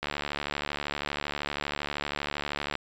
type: click train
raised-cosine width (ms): 0.3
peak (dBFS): -14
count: 199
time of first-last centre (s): 0.03-2.754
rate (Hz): 72.7
effects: resampled to 16000 Hz